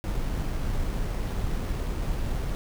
brown noise with sample-and-hold, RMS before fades -28 dBFS, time 0.04-2.55 s, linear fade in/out 0 ms, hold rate 7350 Hz, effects none

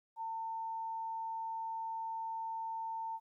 sine tone, 900 Hz, A5, 39 cents sharp, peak -37 dBFS, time 0.16-3.2 s, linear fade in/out 50 ms, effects 13-bit

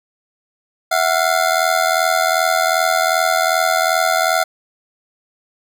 25% pulse ring-modulated tone, 698.5 Hz, F5, in tune, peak -7 dBFS, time 0.91-4.44 s, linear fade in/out 10 ms, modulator 41.3 Hz, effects none

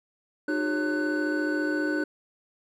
triangle tone cluster, 303.8 / 358.3 / 397.6 / 553 / 1495 Hz, D#4 / F4 / G4 / C#5 / F#6, -41 / +44 / +25 / -4 / +17 cents, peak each -25 / -32 / -34 / -33 / -29 dBFS, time 0.48-2.04 s, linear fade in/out 5 ms, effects none

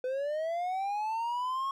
triangle linear sweep, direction up, 500 to 1098 Hz, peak -28 dBFS, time 0.04-1.71 s, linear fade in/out 2 ms, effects none

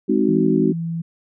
sine chord, Ab dominant seventh, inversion none, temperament just, 207.7 / 259.6 / 311.5 / 373.8 Hz, Ab3 / C4 / Eb4 / Gb4, 0 / -13 / +2 / +18 cents, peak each -20 dBFS, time 0.08-0.73 s, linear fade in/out 20 ms
sine tone, 166.2 Hz, E3, 15 cents sharp, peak -22 dBFS, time 0.28-1.02 s, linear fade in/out 10 ms
effects none

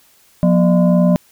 sine tone with frequency modulation, 178.9 Hz, F3, 42 cents sharp, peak -9 dBFS, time 0.43-1.16 s, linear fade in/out 0 ms, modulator 421 Hz, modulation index 0.86, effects white hiss -52 dBFS RMS until 1.31 s

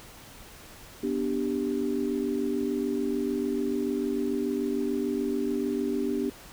sine chord, G major, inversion first, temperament equal, 246.9 / 293.7 / 392 Hz, B3 / D4 / G4, 0 / 0 / 0 cents, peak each -30 dBFS, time 1.03-6.3 s, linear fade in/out 5 ms, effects pink hiss -48 dBFS RMS until 6.52 s

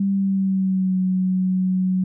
sine tone with pitch glide, 196.6 to 185.67 Hz, G3 to F#3, +5 to +6 cents, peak -17 dBFS, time 0-2.04 s, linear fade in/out 5 ms, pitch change -99 cents, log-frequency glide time 0.11-0.98 s, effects none

